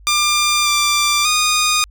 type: tone with pitch steps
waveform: 10% pulse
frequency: 1195 / 1181 / 1230 Hz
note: D6 / D6 / D#6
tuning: +30 / +9 / -20 cents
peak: -5 dBFS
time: 0.07-1.84 s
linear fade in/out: 0 ms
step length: 590 ms
effects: added 50 Hz sine -40 dBFS peak until 1.9 s